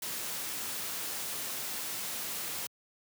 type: noise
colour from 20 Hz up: white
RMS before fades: -37 dBFS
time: 0.02-2.67 s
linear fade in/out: 5 ms
effects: high-pass 100 Hz 12 dB/octave